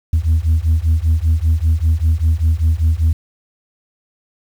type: beating tone pair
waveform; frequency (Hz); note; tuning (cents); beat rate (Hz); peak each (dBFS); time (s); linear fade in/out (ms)
sine; 77.78 / 82.88; D#2 / E2; 0 / +10; 5.1; -13; 0.13-3.13; 5
effects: tanh soft clip ceiling -8 dBFS + 7-bit